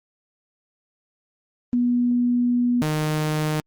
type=tone pair in turn; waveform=sine / sawtooth; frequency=243.4 / 153.61 Hz; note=B3 / D#3; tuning=-25 / -22 cents; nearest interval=minor sixth; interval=797 cents; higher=first; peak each=-17 dBFS; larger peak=neither; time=1.73-2.82 / 2.82-3.6 s; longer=first; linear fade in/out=0 ms; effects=Opus 24 kbps